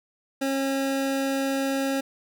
25% pulse tone, 271.5 Hz, C#4, 36 cents flat, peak -20 dBFS, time 0.41-2.01 s, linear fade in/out 10 ms, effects none

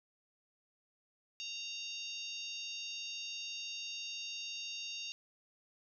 harmonic tone with a mistuned harmonic, 926 Hz, A#5, 12 cents flat, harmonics 3 / 4 / 5 / 6 / 7, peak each -44 / -46 / -48 / -50 / -51 dBFS, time 1.4-5.12 s, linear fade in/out 0 ms, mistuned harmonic 7, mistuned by -17 cents, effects none

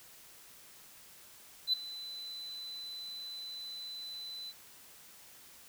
sine tone with ADSR envelope, 4010 Hz, B7, 26 cents sharp, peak -22 dBFS, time 1.67-4.53 s, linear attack 63 ms, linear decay 5 ms, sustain -19 dB, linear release 40 ms, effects tanh soft clip ceiling -23 dBFS + white hiss -56 dBFS RMS until 5.68 s

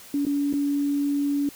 sine tone with dropouts, 285.1 Hz, C#4, 49 cents sharp, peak -21 dBFS, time 0.14-1.49 s, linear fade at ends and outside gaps 2 ms, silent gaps 0.252-0.266 / 0.528-0.537 s, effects white hiss -46 dBFS RMS until 1.55 s

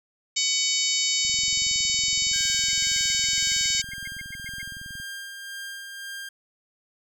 harmonic tone, 750 Hz, F#5, 23 cents sharp, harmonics 3 / 4 / 5 / 6 / 7 / 8 / 9 / 10, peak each -30 / -30 / -30 / -30 / -30 / -30 / -30 / -30 dBFS, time 0.36-3.82 s, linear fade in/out 10 ms
click train, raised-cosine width 5 ms, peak -33 dBFS, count 82, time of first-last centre 1.25-5 s, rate 21.6 Hz
sawtooth tone with tremolo, 1600 Hz, G6, 35 cents sharp, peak -30 dBFS, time 2.33-6.29 s, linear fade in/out 5 ms, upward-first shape sine, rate 1.9 Hz, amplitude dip 35%
sine tone bursts, 2130 Hz, C7, 30 cents sharp, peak -34 dBFS, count 15, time 2.69-4.62 s, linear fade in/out 5 ms, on 26 ms, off 110 ms
effects none

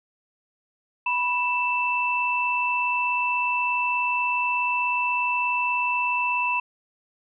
sine tone pair together, 980.6 / 2656 Hz, B5 / E7, -13 / +12 cents, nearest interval octave + perfect fourth, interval 1725 cents, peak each -24 dBFS, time 1.06-6.6 s, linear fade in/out 5 ms, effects none

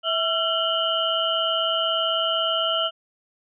sine tone cluster, 653 / 1359 / 2890 / 3088 Hz, E5 / F6 / F#7 / G7, -17 / -48 / -41 / -27 cents, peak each -26 dBFS, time 0.03-2.91 s, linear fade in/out 50 ms, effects none

